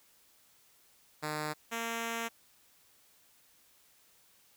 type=tone pair in turn; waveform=5% pulse; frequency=152.2 / 230 Hz; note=D#3 / A#3; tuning=-38 / -23 cents; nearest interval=perfect fifth; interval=715 cents; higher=second; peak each=-23 dBFS; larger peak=neither; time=1.22-1.54 / 1.71-2.29 s; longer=second; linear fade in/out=20 ms; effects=white hiss -65 dBFS RMS until 4.56 s